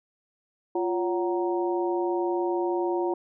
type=harmonic tone with a mistuned harmonic; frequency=186.6 Hz; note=F#3; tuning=15 cents sharp; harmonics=2 / 3 / 4 / 5; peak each=-25 / -34 / -33 / -33 dBFS; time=0.75-3.14 s; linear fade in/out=5 ms; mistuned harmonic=2; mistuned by=-110 cents; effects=none